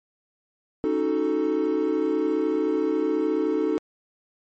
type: chord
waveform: triangle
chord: D# half-diminished seventh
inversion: third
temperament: equal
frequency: 277.2 / 311.1 / 370 / 440 Hz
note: C#4 / D#4 / F#4 / A4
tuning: 0 / 0 / 0 / 0 cents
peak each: -28 / -22 / -26 / -23 dBFS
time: 0.84-3.78 s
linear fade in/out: 0 ms
effects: tanh soft clip ceiling -11 dBFS + MP3 32 kbps